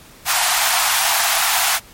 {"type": "high-pass noise", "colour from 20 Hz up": "pink", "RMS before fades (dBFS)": -17, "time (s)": [0.25, 1.8], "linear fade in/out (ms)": 50, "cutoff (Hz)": 670, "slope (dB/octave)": 96, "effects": ["pink hiss -44 dBFS RMS until 1.93 s", "MP3 64 kbps"]}